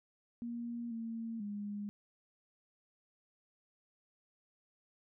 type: tone with pitch steps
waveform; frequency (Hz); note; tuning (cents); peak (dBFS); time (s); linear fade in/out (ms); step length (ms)
sine; 236.2 / 227.7 / 205.3; A#3 / A#3 / G#3; +23 / -40 / -20; -38; 0.42-1.89; 0; 490
effects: none